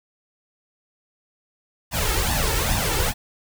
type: noise with flanger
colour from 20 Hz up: pink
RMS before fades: -22 dBFS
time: 1.91-3.14 s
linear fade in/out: 50 ms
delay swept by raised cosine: 1.1 to 2.3 ms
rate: 2.4 Hz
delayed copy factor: +0.85
effects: none